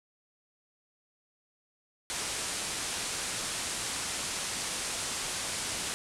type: low-pass noise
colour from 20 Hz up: white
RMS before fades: -35 dBFS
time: 2.1-5.94 s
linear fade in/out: 0 ms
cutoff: 10000 Hz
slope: 48 dB/octave
effects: none